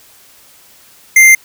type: tone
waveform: square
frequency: 2093 Hz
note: C7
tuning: in tune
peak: -3 dBFS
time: 1.16-1.35 s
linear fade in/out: 5 ms
effects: white hiss -44 dBFS RMS until 1.44 s